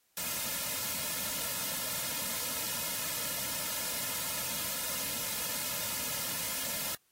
white noise with comb filter, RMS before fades -35 dBFS, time 0.17-6.95 s, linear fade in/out 2 ms, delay 2.6 ms, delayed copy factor -0.8, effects white hiss -72 dBFS RMS until 7.11 s + AAC 48 kbps

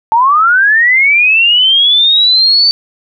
sine linear sweep, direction up, 871 to 4582 Hz, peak -5 dBFS, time 0.12-2.71 s, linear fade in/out 0 ms, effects none

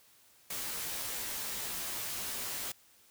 white noise with comb filter, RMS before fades -38 dBFS, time 0.5-2.72 s, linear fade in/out 5 ms, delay 14 ms, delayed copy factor -0.75, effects white hiss -63 dBFS RMS until 3.1 s

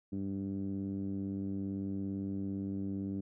10% pulse tone with low-pass filter, 97.7 Hz, G2, 5 cents flat, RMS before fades -37 dBFS, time 0.12-3.21 s, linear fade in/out 10 ms, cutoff 250 Hz, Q 3.6, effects none

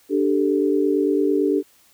sine chord, D suspended fourth, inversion none, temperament just, 293.7 / 391.6 / 440.5 Hz, D4 / G4 / A4, 0 / -2 / +2 cents, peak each -20 / -20 / -23 dBFS, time 0.09-1.63 s, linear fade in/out 50 ms, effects white hiss -56 dBFS RMS until 1.93 s

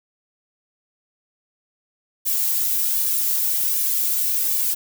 violet noise with flanger, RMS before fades -21 dBFS, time 2.25-4.75 s, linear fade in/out 20 ms, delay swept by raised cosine 1.7 to 2.9 ms, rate 1.3 Hz, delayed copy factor +0.9, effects none

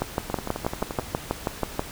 two click trains, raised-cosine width 1 ms, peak -9 / -15 dBFS, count 12 / 9, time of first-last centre 0.02-1.794 / 0.3-0.996 s, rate 6.2 / 11.5 Hz, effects pink hiss -39 dBFS RMS until 1.91 s

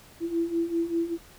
sine beating tone pair, 332 / 337.1 Hz, E4 / E4, +12 / +39 cents, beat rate 5.1 Hz, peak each -30 / -26 dBFS, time 0.2-1.18 s, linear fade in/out 50 ms, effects pink hiss -52 dBFS RMS until 1.38 s

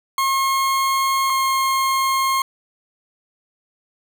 40% pulse tone pair in turn, 1078 / 1071.2 Hz, C#6 / C6, -49 / +40 cents, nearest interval unison, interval 11 cents, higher first, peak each -16 dBFS, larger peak neither, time 0.18-1.3 / 1.3-2.42 s, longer neither, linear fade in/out 2 ms, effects none

